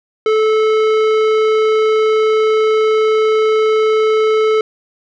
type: tone with tanh clipping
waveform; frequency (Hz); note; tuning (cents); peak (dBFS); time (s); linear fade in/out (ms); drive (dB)
sine; 435.3; A4; -19; -12; 0.26-4.61; 2; 15
effects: none